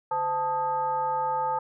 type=tone with frequency modulation; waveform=sine; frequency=880 Hz; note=A5; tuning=in tune; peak=-24 dBFS; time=0.11-1.59 s; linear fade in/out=5 ms; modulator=367 Hz; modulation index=0.72; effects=none